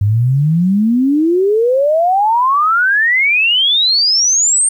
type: exponential sweep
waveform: sine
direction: up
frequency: 98.1 to 8870 Hz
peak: -9 dBFS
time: 0.01-4.69 s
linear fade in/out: 5 ms
effects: 8-bit